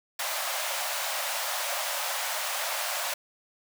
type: high-pass noise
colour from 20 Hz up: pink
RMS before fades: -31 dBFS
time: 0.19-3.14 s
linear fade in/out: 5 ms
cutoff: 550 Hz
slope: 96 dB/octave
effects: none